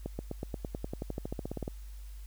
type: accelerating click train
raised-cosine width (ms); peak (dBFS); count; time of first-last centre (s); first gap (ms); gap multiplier
2; -22; 20; 0.06-1.679; 130; 0.95
effects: added 50 Hz sine -42 dBFS peak until 2.26 s + white hiss -61 dBFS RMS until 2.26 s